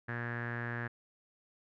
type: tone with low-pass filter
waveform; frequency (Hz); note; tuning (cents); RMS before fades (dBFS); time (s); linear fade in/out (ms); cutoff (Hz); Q
sawtooth; 118.8; A#2; +33; -38; 0.08-0.88; 10; 1700; 9.2
effects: none